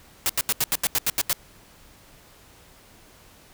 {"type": "noise bursts", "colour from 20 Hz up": "white", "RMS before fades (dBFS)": -22, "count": 10, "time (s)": [0.26, 1.329], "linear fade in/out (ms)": 0, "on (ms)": 34, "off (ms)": 81, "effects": ["pink hiss -52 dBFS RMS until 3.53 s"]}